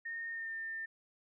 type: tone with pitch glide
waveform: sine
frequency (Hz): 1837 to 1800.2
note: A#6 to A6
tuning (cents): -26 to +39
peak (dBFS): -38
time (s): 0.05-0.86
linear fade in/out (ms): 10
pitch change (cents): -35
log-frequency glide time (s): 0.31-0.53
effects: none